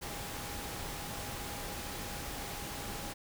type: tone in noise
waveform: sine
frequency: 817 Hz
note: G#5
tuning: 29 cents flat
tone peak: -49 dBFS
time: 0.01-3.14 s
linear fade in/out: 20 ms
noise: pink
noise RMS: -41 dBFS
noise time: 0.01-3.14 s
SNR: -11 dB
effects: none